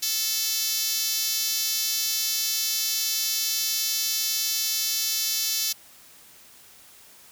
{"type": "tone with high-pass filter", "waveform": "5% pulse", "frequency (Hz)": 439.8, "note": "A4", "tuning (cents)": -1, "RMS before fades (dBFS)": -26, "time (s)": [0.02, 5.73], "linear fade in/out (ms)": 10, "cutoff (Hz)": 5900, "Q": 0.96, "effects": ["white hiss -51 dBFS RMS until 7.31 s"]}